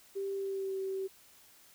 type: tone with pitch glide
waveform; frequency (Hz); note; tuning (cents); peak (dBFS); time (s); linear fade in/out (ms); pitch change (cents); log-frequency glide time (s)
sine; 392.7 to 384; G4 to G4; +3 to -36; -33; 0.15-1.08; 20; -39; 0.35-0.77
effects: white hiss -60 dBFS RMS until 1.74 s